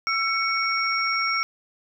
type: tone cluster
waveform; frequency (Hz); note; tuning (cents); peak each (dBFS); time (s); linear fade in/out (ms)
sine; 1340 / 2226 / 5550; E6 / C#7 / F8; +28 / +7 / -12; -25 / -25 / -28; 0.07-1.43; 0
effects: none